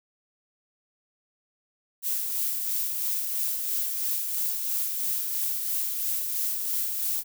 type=noise with tremolo; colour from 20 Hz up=violet; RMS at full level=-27 dBFS; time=2.02-7.24 s; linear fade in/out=50 ms; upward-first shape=sine; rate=3 Hz; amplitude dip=35%; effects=none